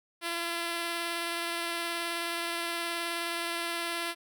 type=tone with vibrato; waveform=5% pulse; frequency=339.6 Hz; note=F4; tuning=48 cents flat; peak=-20 dBFS; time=0.21-4.15 s; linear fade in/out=50 ms; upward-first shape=sine; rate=19 Hz; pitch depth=12 cents each way; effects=none